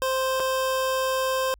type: tone with dropouts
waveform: 25% pulse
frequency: 523.3 Hz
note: C5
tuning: in tune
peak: -19 dBFS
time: 0.02-1.54 s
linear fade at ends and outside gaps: 0 ms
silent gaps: 0.398-0.402 s
effects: added 50 Hz sine -51 dBFS peak until 1.59 s